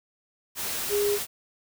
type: tone in noise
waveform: sine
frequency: 410 Hz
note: G#4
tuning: 22 cents flat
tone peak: -22 dBFS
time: 0.89-1.19 s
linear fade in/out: 50 ms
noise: white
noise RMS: -31 dBFS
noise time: 0.55-1.27 s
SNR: +6 dB
effects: none